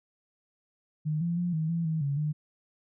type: tone with pitch steps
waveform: sine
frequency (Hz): 153.5 / 170.6 / 175.7 / 158.2 / 167.8 / 159.3 / 140.8 / 151.3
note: D#3 / F3 / F3 / D#3 / E3 / D#3 / C#3 / D#3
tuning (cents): -23 / -40 / +11 / +29 / +31 / +41 / +27 / -48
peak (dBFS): -26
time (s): 1.05-2.33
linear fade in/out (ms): 20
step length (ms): 160
effects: none